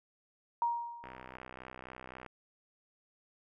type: tone with exponential decay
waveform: sine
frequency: 942 Hz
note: A#5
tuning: 18 cents sharp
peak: -26 dBFS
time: 0.62-1.36 s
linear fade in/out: 1 ms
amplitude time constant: 160 ms
type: click train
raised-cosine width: 0.5 ms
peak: -31 dBFS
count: 79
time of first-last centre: 1.04-2.263 s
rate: 63.8 Hz
effects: none